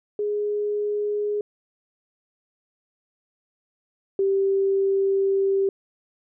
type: tone pair in turn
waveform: sine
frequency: 415.3 / 390.7 Hz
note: G#4 / G4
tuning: 0 / -6 cents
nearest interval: minor second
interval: 106 cents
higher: first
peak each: -22 / -18 dBFS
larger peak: second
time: 0.19-1.41 / 4.19-5.69 s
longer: second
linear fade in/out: 2 ms
effects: none